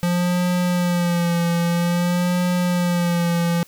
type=tone with vibrato; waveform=square; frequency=174.61 Hz; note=F3; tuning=in tune; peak=-18 dBFS; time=0.03-3.63 s; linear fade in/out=0 ms; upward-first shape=sine; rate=0.51 Hz; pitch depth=40 cents each way; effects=white hiss -50 dBFS RMS until 3.67 s